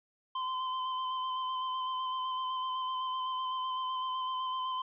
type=tone with vibrato; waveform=square; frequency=1030 Hz; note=C6; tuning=28 cents flat; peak=-33 dBFS; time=0.35-4.82 s; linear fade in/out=5 ms; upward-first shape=square; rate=7.9 Hz; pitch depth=15 cents each way; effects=resampled to 8000 Hz + 12-bit